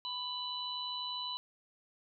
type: harmonic tone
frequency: 994 Hz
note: B5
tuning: 11 cents sharp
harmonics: 1 / 3 / 4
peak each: -42 / -42 / -39 dBFS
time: 0.05-1.37 s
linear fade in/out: 0 ms
effects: none